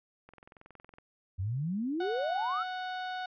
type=click train; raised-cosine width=0.5 ms; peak=-37 dBFS; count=16; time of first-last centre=0.29-0.984 s; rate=21.6 Hz
type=exponential sweep; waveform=sine; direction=up; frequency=87.31 to 1419 Hz; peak=-30 dBFS; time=1.38-2.64 s; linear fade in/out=20 ms
type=tone; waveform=30% pulse; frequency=738 Hz; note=F#5; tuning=5 cents flat; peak=-32 dBFS; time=2-3.26 s; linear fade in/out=5 ms
effects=resampled to 11025 Hz